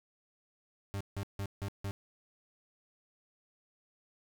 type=tone bursts; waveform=40% pulse; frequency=99.4 Hz; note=G2; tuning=25 cents sharp; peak=-34 dBFS; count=5; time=0.94-1.91 s; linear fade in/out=0 ms; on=66 ms; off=160 ms; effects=none